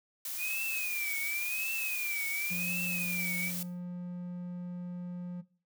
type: noise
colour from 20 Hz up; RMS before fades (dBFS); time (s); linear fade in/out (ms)
blue; -38; 0.25-3.63; 2
type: tone with vibrato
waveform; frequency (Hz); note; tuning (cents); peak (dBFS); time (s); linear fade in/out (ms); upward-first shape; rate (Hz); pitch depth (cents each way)
sine; 2431; D#7; -41; -33; 0.37-3.52; 50; triangle; 0.92; 170
type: tone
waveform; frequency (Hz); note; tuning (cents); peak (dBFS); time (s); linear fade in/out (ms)
triangle; 177.4; F3; +27; -34; 2.5-5.42; 20
effects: noise-tail reverb RT60 0.4 s tail -18 dB re dry